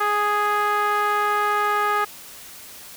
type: tone with low-pass filter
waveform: 5% pulse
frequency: 415.3 Hz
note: G#4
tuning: in tune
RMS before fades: -21 dBFS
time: 0-2.05 s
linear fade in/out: 10 ms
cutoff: 1300 Hz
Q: 2.3
effects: white hiss -41 dBFS RMS until 2.96 s